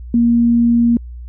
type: tone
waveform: sine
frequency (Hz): 235.3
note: A#3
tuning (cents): +16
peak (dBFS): -9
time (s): 0.14-0.97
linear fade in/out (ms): 2
effects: added 60 Hz sine -28 dBFS peak until 1.28 s